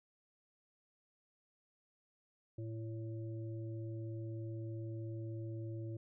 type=harmonic tone; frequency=112.1 Hz; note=A2; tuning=33 cents sharp; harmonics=1 / 3 / 5; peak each=-41 / -47 / -55 dBFS; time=2.58-5.97 s; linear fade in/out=5 ms; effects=none